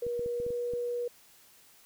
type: tone with pitch glide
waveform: sine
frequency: 479.3 to 482.4 Hz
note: A#4 to B4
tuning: +48 to -41 cents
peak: -30 dBFS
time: 0.02-1.08 s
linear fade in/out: 5 ms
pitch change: +11 cents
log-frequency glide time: 0.33-0.5 s
type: clicks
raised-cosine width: 3 ms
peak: -31 dBFS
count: 7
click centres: 0.066 / 0.194 / 0.261 / 0.401 / 0.465 / 0.505 / 0.736 s
effects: white hiss -59 dBFS RMS until 1.85 s